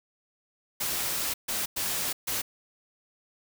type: noise bursts at uneven times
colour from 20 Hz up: white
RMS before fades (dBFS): -30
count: 4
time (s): 0.8-1.34 / 1.48-1.66 / 1.76-2.13 / 2.27-2.42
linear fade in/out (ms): 10
effects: none